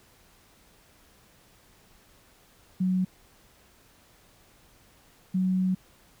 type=tone pair in turn; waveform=sine; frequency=185 / 185.87 Hz; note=F#3 / F#3; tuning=0 / +8 cents; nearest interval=unison; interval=8 cents; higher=second; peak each=-22 dBFS; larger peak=neither; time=2.8-3.05 / 5.34-5.75 s; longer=second; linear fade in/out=10 ms; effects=pink hiss -59 dBFS RMS until 6.2 s